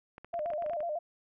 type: clicks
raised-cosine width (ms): 0.5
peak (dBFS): -31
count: 12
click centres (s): 0.181 / 0.246 / 0.341 / 0.392 / 0.46 / 0.503 / 0.535 / 0.623 / 0.663 / 0.697 / 0.734 / 0.805
type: tone with vibrato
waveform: sine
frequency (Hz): 644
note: E5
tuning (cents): -41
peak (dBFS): -31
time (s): 0.33-0.99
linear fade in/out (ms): 10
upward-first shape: square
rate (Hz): 8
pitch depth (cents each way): 110
effects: none